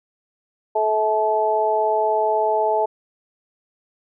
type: harmonic tone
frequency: 216.1 Hz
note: A3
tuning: 31 cents flat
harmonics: 2 / 3 / 4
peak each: -22 / -21 / -20 dBFS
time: 0.75-2.86 s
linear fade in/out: 10 ms
effects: none